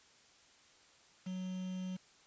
triangle tone with quantisation, 185 Hz, F#3, in tune, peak -36 dBFS, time 1.26-1.97 s, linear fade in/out 10 ms, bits 9, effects white hiss -64 dBFS RMS until 2.26 s + resampled to 16000 Hz

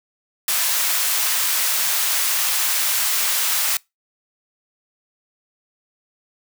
white high-pass noise, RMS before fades -20 dBFS, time 0.48-3.77 s, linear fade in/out 2 ms, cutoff 880 Hz, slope 12 dB/octave, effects noise-tail reverb RT60 0.2 s tail -24 dB re dry

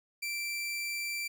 sawtooth tone, 2345 Hz, D7, 3 cents flat, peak -30 dBFS, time 0.22-1.28 s, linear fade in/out 10 ms, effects none

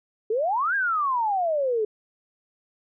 sine exponential two-way sweep, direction up then down, 415.3 to 1651 to 415.3 Hz, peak -21 dBFS, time 0.3-1.85 s, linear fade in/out 5 ms, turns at 0.75 s, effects none

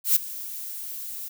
violet noise with ADSR envelope, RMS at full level -17 dBFS, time 0.04-1.29 s, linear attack 120 ms, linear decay 9 ms, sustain -18 dB, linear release 15 ms, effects none

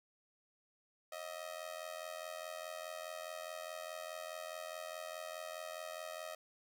sawtooth tone with amplitude modulation, 630 Hz, D#5, 21 cents sharp, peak -36 dBFS, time 1.12-6.35 s, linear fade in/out 5 ms, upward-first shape sine, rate 84.8 Hz, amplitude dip 85%, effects none

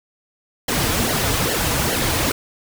pink noise with flanger, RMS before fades -20 dBFS, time 0.68-2.32 s, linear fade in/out 5 ms, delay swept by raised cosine 0.81 to 5.51 ms, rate 2.4 Hz, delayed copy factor -0.75, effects none

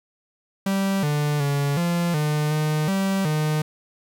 45% pulse tone with pitch steps, 194.8 / 147.8 / 142.1 / 172.4 / 150.6 / 153.1 / 193.8 / 153.3 Hz, G3 / D3 / C#3 / F3 / D3 / D#3 / G3 / D#3, -11 / +11 / +43 / -22 / +44 / -28 / -20 / -25 cents, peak -20 dBFS, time 0.66-3.62 s, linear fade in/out 5 ms, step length 370 ms, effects 9-bit

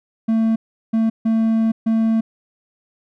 triangle tone bursts at uneven times, 223.8 Hz, A3, 30 cents sharp, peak -12 dBFS, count 4, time 0.28-0.56 / 0.93-1.1 / 1.25-1.72 / 1.86-2.21 s, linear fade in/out 10 ms, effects none

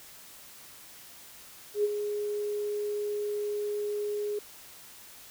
sine tone with ADSR envelope, 415.3 Hz, G#4, in tune, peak -21 dBFS, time 1.74-4.39 s, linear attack 100 ms, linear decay 32 ms, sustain -8 dB, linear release 4 ms, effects white hiss -50 dBFS RMS until 5.3 s

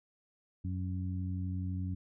harmonic tone, 91.9 Hz, F#2, 11 cents flat, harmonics 1 / 2 / 3, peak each -34 / -40 / -44 dBFS, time 0.64-1.95 s, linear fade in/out 10 ms, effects none

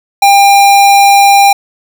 square tone, 799 Hz, G5, 33 cents sharp, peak -3 dBFS, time 0.22-1.53 s, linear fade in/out 5 ms, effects none

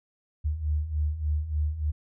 sine beating tone pair, 73.42 / 76.82 Hz, D2 / D#2, 0 / -22 cents, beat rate 3.4 Hz, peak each -31 / -26 dBFS, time 0.44-1.92 s, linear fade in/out 20 ms, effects none

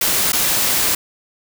white noise with dropouts, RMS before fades -17 dBFS, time 0.01-0.95 s, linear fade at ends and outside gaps 5 ms, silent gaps 0.321-0.33 s, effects none

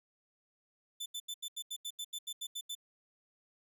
sawtooth tone bursts, 3520 Hz, A7, in tune, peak -35 dBFS, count 13, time 1-2.752 s, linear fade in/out 10 ms, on 60 ms, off 81 ms, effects none

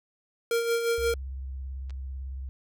square tone with tremolo, 465.4 Hz, A#4, 3 cents flat, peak -23 dBFS, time 0.51-1.14 s, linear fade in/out 2 ms, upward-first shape sine, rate 5.7 Hz, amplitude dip 50%
sine tone with vibrato, 66.2 Hz, C2, 21 cents sharp, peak -33 dBFS, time 0.98-2.49 s, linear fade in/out 0 ms, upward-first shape triangle, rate 18 Hz, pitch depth 86 cents each way
clicks, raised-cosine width 0.2 ms, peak -35 / -33 dBFS, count 2, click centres 1.897 / 1.906 s
effects none

